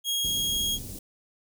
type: tone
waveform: sawtooth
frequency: 3279 Hz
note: G#7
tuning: 23 cents flat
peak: -22 dBFS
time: 0.04-0.79 s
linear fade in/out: 50 ms
type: band-stop noise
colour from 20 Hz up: pink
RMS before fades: -38 dBFS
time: 0.24-0.99 s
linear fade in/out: 5 ms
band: 300 to 6800 Hz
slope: 12 dB/octave
effects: none